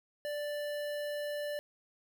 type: tone with notch filter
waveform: square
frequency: 587.3 Hz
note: D5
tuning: in tune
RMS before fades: -37 dBFS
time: 0.25-1.59 s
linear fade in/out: 0 ms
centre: 7000 Hz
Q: 1.3
effects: none